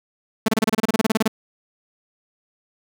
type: tone bursts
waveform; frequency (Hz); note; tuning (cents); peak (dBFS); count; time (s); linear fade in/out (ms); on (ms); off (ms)
sawtooth; 220; A3; 0; -11; 16; 0.46-1.279; 5; 24; 29
effects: none